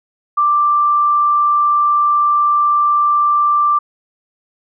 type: tone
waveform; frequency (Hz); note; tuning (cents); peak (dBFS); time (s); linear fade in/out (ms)
sine; 1178; D6; +5; -10; 0.37-3.79; 10
effects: none